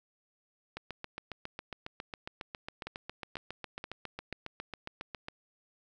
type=two click trains; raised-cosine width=0.3 ms; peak=-23 / -23 dBFS; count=4 / 34; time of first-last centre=2.87-4.326 / 0.77-5.284 s; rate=2.06 / 7.31 Hz; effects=none